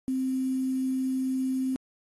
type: tone with quantisation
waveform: sine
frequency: 261.1 Hz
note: C4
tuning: 3 cents flat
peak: -25 dBFS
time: 0.08-1.76 s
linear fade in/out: 0 ms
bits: 8
effects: AAC 32 kbps